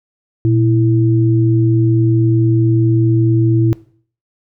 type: tone pair together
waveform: sine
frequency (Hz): 118.02 / 329.6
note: A#2 / E4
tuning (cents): +22 / 0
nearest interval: octave + tritone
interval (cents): 1778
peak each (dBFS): -11 / -15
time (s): 0.45-3.73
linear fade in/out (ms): 0
effects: noise-tail reverb RT60 0.5 s tail -19 dB re dry